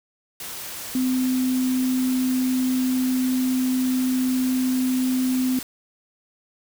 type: tone in noise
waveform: sine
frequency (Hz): 256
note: C4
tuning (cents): -38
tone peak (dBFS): -19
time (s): 0.95-5.59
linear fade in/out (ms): 2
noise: white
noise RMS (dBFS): -34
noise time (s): 0.4-5.63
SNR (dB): +12
effects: none